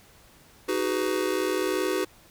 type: chord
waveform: square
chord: G# minor seventh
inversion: second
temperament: just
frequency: 311.5 / 373.8 / 415.3 / 498.4 Hz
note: D#4 / F#4 / G#4 / B4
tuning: +2 / +18 / 0 / +16 cents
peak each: -32 / -28 / -33 / -32 dBFS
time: 0.68-2.05 s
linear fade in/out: 10 ms
effects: pink hiss -55 dBFS RMS until 2.3 s